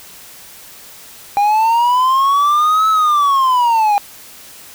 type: linear two-way sweep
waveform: triangle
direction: up then down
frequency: 803 to 1306 to 803 Hz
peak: -8 dBFS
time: 1.37-3.98 s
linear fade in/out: 0 ms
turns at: 2.89 s
effects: white hiss -38 dBFS RMS until 4.74 s